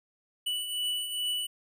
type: beating tone pair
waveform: square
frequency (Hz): 2960 / 2962.4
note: F#7 / F#7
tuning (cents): 0 / +1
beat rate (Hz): 2.4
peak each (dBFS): -39 / -31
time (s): 0.46-1.47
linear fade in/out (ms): 10
effects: none